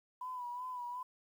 sine tone with vibrato, 990 Hz, B5, 4 cents sharp, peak -39 dBFS, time 0.21-1.03 s, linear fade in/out 5 ms, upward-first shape sine, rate 2.7 Hz, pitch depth 46 cents each way, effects 11-bit

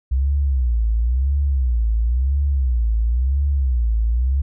sine tone with vibrato, 62.5 Hz, B1, 21 cents sharp, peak -15 dBFS, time 0.11-4.42 s, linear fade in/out 10 ms, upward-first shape sine, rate 0.97 Hz, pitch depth 220 cents each way, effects none

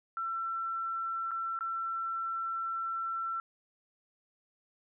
sine tone with dropouts, 1345 Hz, E6, 34 cents sharp, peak -32 dBFS, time 0.17-3.4 s, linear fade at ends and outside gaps 1 ms, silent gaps 1.309-1.315 / 1.59-1.608 s, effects none

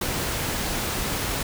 pink noise, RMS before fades -27 dBFS, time 0.01-1.43 s, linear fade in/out 5 ms, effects none

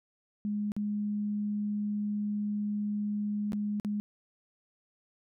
sine tone with dropouts, 207.7 Hz, G#3, in tune, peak -29 dBFS, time 0.45-4 s, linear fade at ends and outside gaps 0 ms, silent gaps 0.719-0.765 / 3.521-3.532 / 3.799-3.848 s, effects none

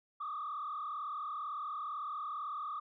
sine tone with frequency modulation, 1197 Hz, D6, 33 cents sharp, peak -36 dBFS, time 0.2-2.8 s, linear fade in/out 10 ms, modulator 37.9 Hz, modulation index 1.7, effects tanh soft clip ceiling -33 dBFS

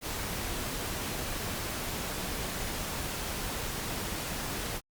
pink noise, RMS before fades -35 dBFS, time 0.01-4.81 s, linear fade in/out 50 ms, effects Opus 48 kbps

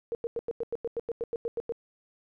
sine tone bursts, 466.2 Hz, A#4, in tune, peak -28 dBFS, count 14, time 0.12-1.722 s, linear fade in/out 0 ms, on 29 ms, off 92 ms, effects none

